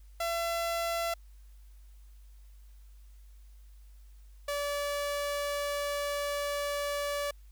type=tone pair in turn; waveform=sawtooth; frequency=675 / 576.2 Hz; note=E5 / D5; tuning=+41 / -33 cents; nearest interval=minor third; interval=274 cents; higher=first; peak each=-26 / -27 dBFS; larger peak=first; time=0.2-1.14 / 4.48-7.31 s; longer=second; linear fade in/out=5 ms; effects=added 50 Hz sine -50 dBFS peak until 7.51 s + white hiss -69 dBFS RMS until 7.51 s